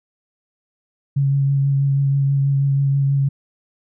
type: tone with vibrato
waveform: sine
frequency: 138.59 Hz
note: C#3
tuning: in tune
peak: -14 dBFS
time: 1.16-3.29 s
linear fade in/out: 10 ms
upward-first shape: triangle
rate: 6.2 Hz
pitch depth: 19 cents each way
effects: none